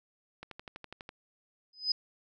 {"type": "click train", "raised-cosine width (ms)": 0.3, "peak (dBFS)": -27, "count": 9, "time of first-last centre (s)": [0.43, 1.091], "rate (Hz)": 12.1}
{"type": "tone with exponential growth", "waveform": "sine", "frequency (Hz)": 5020, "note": "D#8", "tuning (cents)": 15, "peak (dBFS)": -22, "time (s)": [1.73, 1.92], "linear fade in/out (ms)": 5, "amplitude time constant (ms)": 40}
{"effects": []}